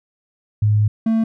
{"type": "tone pair in turn", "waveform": ["sine", "triangle"], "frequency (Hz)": [105.6, 223.8], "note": ["G#2", "A3"], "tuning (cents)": [29, 30], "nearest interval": "octave + minor second", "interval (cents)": 1301, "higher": "second", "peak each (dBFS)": -12, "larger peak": "neither", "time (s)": [[0.62, 0.88], [1.06, 1.24]], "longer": "first", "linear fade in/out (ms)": 5, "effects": []}